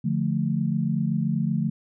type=chord; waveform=sine; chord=D minor; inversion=none; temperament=equal; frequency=146.83 / 174.61 / 220 Hz; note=D3 / F3 / A3; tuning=0 / 0 / 0 cents; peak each=-26 dBFS; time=0.04-1.7 s; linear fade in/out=10 ms; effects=none